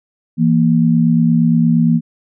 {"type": "tone pair together", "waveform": "sine", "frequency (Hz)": [165.6, 234.2], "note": ["E3", "A#3"], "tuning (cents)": [8, 8], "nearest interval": "tritone", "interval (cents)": 600, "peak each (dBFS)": -12, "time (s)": [0.37, 2.01], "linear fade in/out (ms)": 50, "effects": []}